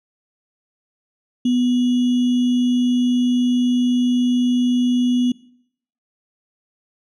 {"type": "tone with sample-and-hold", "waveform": "sine", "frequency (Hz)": 246.9, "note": "B3", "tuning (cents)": 0, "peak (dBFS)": -14, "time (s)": [1.45, 5.32], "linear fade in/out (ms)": 5, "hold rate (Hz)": 3150, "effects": ["noise-tail reverb RT60 0.7 s tail -22 dB re dry", "low-pass 5000 Hz 12 dB/octave"]}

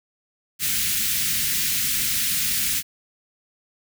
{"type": "band-stop noise", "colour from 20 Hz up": "white", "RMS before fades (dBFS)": -23, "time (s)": [0.59, 2.83], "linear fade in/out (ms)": 50, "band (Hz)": [250, 1700], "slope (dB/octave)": 24, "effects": []}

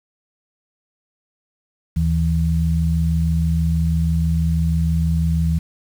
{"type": "tone pair together", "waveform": "sine", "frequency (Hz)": [77.07, 163.3], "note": ["D#2", "E3"], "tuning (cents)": [-16, -16], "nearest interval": "octave + minor second", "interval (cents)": 1300, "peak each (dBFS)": -18, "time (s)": [1.96, 5.59], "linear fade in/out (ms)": 10, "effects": ["7-bit"]}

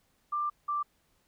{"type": "tone pair in turn", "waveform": "sine", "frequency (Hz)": [1186, 1175.8], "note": ["D6", "D6"], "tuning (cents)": [17, 2], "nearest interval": "unison", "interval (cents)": 15, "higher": "first", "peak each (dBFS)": -28, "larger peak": "neither", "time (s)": [[0.32, 0.5], [0.68, 0.83]], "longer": "first", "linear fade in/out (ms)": 10, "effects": ["pink hiss -71 dBFS RMS until 1.27 s"]}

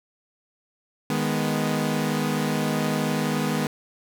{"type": "chord", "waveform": "sawtooth", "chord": "G# minor", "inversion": "second", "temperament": "equal", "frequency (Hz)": [155.56, 207.7, 246.9], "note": ["D#3", "G#3", "B3"], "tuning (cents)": [0, 0, 0], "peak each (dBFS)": -23, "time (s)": [1.1, 3.67], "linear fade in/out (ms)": 2, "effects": []}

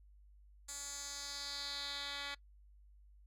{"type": "tone with band-pass filter sweep", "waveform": "10% pulse", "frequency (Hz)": 283.3, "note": "C#4", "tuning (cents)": 38, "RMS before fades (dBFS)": -44, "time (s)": [0.68, 2.35], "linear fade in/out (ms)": 10, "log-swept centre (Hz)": [7800, 2900], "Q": 2.7, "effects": ["noise-tail reverb RT60 0.1 s tail -23 dB re dry", "added 50 Hz sine -59 dBFS peak until 3.26 s"]}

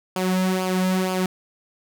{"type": "tone with flanger", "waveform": "sawtooth", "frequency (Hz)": 185.7, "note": "F#3", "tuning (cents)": 7, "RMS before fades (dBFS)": -22, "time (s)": [0.16, 1.26], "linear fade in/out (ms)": 2, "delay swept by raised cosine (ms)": [0.51, 2.71], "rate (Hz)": 2.1, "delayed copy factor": -0.6, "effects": []}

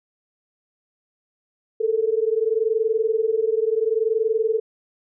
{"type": "tone pair together", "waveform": "sine", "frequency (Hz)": [433.9, 454.6], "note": ["A4", "A#4"], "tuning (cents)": [-24, -43], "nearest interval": "minor second", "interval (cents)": 81, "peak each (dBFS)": -21, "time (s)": [1.8, 4.6], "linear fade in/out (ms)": 10, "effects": []}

